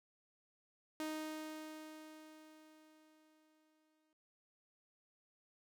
sawtooth tone with exponential decay, 310.9 Hz, D#4, 1 cent flat, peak -35 dBFS, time 1-4.13 s, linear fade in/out 1 ms, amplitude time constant 680 ms, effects none

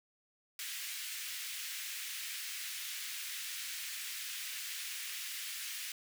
pink high-pass noise, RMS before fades -42 dBFS, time 0.59-5.92 s, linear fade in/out 2 ms, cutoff 1900 Hz, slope 24 dB/octave, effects none

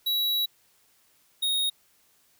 square tone pair in turn, 3900 / 3741 Hz, B7 / A#7, -23 / +5 cents, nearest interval minor second, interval 72 cents, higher first, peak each -24 dBFS, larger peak neither, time 0.06-0.46 / 1.42-1.7 s, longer first, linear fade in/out 10 ms, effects white hiss -64 dBFS RMS until 2.39 s

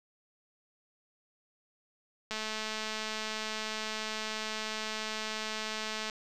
click train, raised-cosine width 0.2 ms, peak -19 dBFS, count 823, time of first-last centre 2.31-6.098 s, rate 217 Hz, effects none

